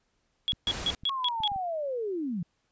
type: tone bursts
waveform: sine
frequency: 3344 Hz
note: G#7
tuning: 11 cents sharp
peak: -24 dBFS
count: 6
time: 0.48-1.476 s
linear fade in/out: 0 ms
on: 41 ms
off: 150 ms
type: clicks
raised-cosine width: 5 ms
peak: -32 dBFS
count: 7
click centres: 0.533 / 0.819 / 0.932 / 1.035 / 1.404 / 1.518 / 1.561 s
type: noise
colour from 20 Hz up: pink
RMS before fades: -36 dBFS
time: 0.67-0.95 s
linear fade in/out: 2 ms
type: linear sweep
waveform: sine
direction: down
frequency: 1108.7 to 157.4 Hz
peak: -29 dBFS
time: 1.09-2.43 s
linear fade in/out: 5 ms
effects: pink hiss -74 dBFS RMS until 2.71 s + resampled to 16000 Hz